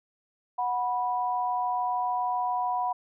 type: tone pair together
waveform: sine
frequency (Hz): 735 / 982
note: F#5 / B5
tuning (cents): -12 / -10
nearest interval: perfect fourth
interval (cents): 502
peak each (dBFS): -28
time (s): 0.58-2.93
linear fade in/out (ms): 10
effects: none